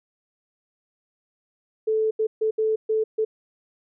sine tone bursts at uneven times, 437.4 Hz, A4, 10 cents flat, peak -19 dBFS, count 6, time 1.87-2.11 / 2.19-2.27 / 2.41-2.51 / 2.58-2.76 / 2.89-3.04 / 3.18-3.25 s, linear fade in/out 10 ms, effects none

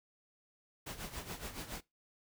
pink noise with tremolo, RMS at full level -42 dBFS, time 0.86-1.81 s, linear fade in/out 10 ms, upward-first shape sine, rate 7.1 Hz, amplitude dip 70%, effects noise-tail reverb RT60 0.2 s tail -21 dB re dry

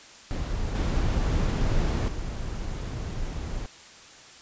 brown noise with level steps, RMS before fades -29 / -24 / -32 dBFS, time 0.31-3.66 s, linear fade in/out 0 ms, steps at 0.75 / 2.08 s, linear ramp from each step 2 ms, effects white hiss -48 dBFS RMS until 4.41 s + resampled to 16000 Hz

